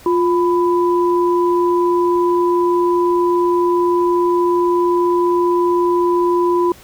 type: tone pair together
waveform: sine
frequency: 351.2 / 996.2 Hz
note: F4 / B5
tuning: +10 / +15 cents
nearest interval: octave + tritone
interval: 1805 cents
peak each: -13 / -18 dBFS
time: 0.06-6.72 s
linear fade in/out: 2 ms
effects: pink hiss -43 dBFS RMS until 6.83 s